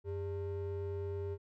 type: ring-modulated tone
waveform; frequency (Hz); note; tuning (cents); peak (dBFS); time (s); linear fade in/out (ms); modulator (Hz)
triangle; 246.9; B3; 0; -31; 0.04-1.38; 50; 156
effects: none